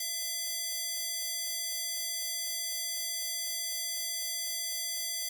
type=tone with high-pass filter; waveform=square; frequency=674 Hz; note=E5; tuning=38 cents sharp; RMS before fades=-35 dBFS; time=0-5.29 s; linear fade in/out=5 ms; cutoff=4900 Hz; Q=0.82; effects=none